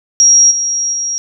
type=tone with level steps; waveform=sine; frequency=5650 Hz; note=F8; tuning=19 cents sharp; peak=-4 / -13 / -15 dBFS; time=0.2-1.18 s; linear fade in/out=0 ms; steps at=0.5 / 0.92 s; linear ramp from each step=20 ms; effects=none